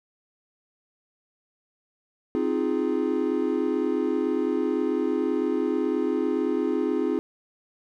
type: chord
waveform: triangle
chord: F minor seventh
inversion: second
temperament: equal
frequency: 261.6 / 311.1 / 349.2 / 415.3 Hz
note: C4 / Eb4 / F4 / Ab4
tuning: 0 / 0 / 0 / 0 cents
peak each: -26 dBFS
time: 2.35-7.19 s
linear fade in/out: 0 ms
effects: none